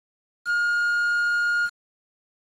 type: tone with quantisation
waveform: triangle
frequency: 1423 Hz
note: F6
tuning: 32 cents sharp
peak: -18 dBFS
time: 0.45-1.7 s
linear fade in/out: 50 ms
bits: 6
effects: low-pass 7000 Hz 12 dB/octave + AAC 48 kbps